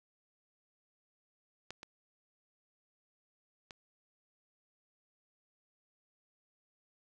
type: clicks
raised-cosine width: 0.2 ms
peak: -25 / -29 / -29 dBFS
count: 3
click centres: 1.706 / 1.831 / 3.708 s
effects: none